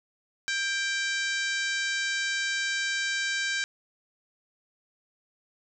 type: harmonic tone with a mistuned harmonic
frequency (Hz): 780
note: G5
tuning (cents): -9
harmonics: 2 / 3 / 4 / 5 / 6 / 7 / 8 / 9 / 10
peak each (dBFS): -29 / -34 / -38 / -36 / -39 / -40 / -41 / -41 / -46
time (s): 0.48-3.64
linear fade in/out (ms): 0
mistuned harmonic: 2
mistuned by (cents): +32
effects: none